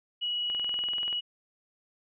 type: tone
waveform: sine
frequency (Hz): 2919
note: F#7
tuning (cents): -24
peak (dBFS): -28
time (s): 0.21-1.21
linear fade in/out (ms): 20
type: click train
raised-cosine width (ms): 0.3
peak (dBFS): -26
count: 14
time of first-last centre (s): 0.5-1.128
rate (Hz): 20.7
effects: resampled to 8000 Hz